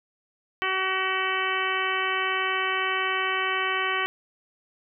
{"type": "harmonic tone", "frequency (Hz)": 378.5, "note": "F#4", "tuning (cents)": 39, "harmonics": [1, 2, 3, 4, 5, 6, 7, 8], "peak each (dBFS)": [-33, -35, -29, -32, -30, -32, -34, -33], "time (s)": [0.62, 4.06], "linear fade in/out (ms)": 0, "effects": []}